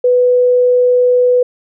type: tone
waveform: sine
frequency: 495.6 Hz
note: B4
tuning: 6 cents sharp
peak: -7 dBFS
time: 0.04-1.43 s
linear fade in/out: 5 ms
effects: none